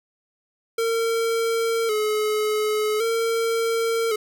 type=tone with vibrato; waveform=square; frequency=441.5 Hz; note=A4; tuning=6 cents sharp; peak=-21 dBFS; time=0.78-4.16 s; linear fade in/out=5 ms; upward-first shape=square; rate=0.45 Hz; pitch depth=59 cents each way; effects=none